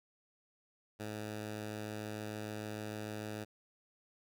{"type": "tone", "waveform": "10% pulse", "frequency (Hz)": 106.7, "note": "G#2", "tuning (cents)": 47, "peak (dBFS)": -32, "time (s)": [0.99, 3.45], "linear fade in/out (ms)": 20, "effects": []}